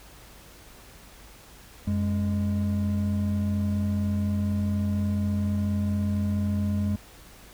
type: tone pair together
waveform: triangle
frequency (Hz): 91.7 / 205.9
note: F#2 / G#3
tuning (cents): -15 / -15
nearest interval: octave + major second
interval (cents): 1400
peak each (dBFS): -24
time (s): 1.87-6.96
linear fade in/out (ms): 5
effects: added 50 Hz sine -53 dBFS peak until 7.53 s + pink hiss -50 dBFS RMS until 7.53 s